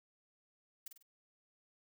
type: noise with echo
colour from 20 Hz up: blue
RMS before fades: -45 dBFS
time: 0.86-0.88 s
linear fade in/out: 5 ms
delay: 49 ms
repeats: 3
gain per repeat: -7 dB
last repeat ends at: 1.027 s
effects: none